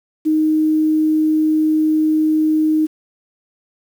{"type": "tone with quantisation", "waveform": "sine", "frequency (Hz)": 311.1, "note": "D#4", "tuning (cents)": 0, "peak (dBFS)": -12, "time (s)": [0.25, 2.87], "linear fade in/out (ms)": 20, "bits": 7, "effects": []}